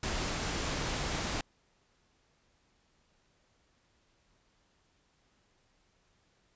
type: noise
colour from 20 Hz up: pink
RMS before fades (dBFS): -34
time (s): 0.03-1.41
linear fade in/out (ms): 2
effects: pink hiss -71 dBFS RMS until 6.55 s + resampled to 16000 Hz